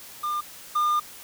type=tone pair in turn; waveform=triangle; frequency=1202 / 1207.9 Hz; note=D6 / D6; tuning=+40 / +48 cents; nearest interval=unison; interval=8 cents; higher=second; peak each=-23 / -18 dBFS; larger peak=second; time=0.23-0.41 / 0.75-1 s; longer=second; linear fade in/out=10 ms; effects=white hiss -44 dBFS RMS until 1.23 s